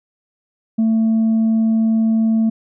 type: tone with tanh clipping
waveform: sine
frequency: 223.1 Hz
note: A3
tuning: 24 cents sharp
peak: -13 dBFS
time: 0.78-2.5 s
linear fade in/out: 10 ms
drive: 1 dB
effects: none